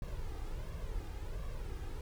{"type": "noise with flanger", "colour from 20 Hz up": "brown", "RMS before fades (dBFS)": -40, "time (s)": [0.02, 2.01], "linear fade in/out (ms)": 2, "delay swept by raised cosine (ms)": [1.8, 2.49], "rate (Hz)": 1.4, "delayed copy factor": 0.6, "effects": []}